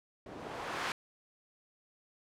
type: noise with low-pass filter sweep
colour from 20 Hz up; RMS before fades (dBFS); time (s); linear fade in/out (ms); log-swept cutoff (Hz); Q
blue; -40; 0.26-0.92; 2; 380 to 1700; 0.78
effects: none